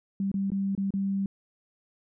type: tone with dropouts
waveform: sine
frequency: 196 Hz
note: G3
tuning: in tune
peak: -25 dBFS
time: 0.2-1.26 s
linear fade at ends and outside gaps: 2 ms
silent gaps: 0.316-0.341 / 0.503-0.518 / 0.751-0.777 / 0.906-0.938 s
effects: none